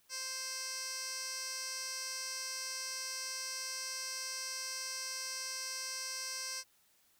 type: tone with band-pass filter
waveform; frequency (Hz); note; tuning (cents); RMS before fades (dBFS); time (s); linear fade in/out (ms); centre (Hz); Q
15% pulse; 523.3; C5; 0; -41; 0.09-6.64; 50; 6200; 2.1
effects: white hiss -70 dBFS RMS until 7.19 s